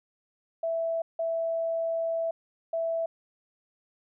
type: tone bursts at uneven times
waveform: sine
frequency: 660 Hz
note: E5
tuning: 2 cents sharp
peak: -26 dBFS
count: 3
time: 0.63-1.02 / 1.19-2.31 / 2.73-3.06 s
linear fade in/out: 5 ms
effects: none